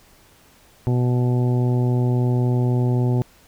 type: harmonic tone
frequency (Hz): 123.7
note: B2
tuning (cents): +3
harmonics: 1 / 2 / 3 / 4 / 5 / 6 / 7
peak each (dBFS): -17 / -25 / -27 / -35 / -37 / -38 / -37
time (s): 0.87-3.22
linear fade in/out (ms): 0
effects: pink hiss -53 dBFS RMS until 3.47 s